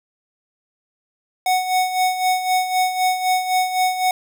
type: tone with tremolo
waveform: square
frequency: 740 Hz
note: F#5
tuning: in tune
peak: -15 dBFS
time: 1.46-4.11 s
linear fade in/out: 2 ms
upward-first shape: sine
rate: 3.9 Hz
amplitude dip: 65%
effects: none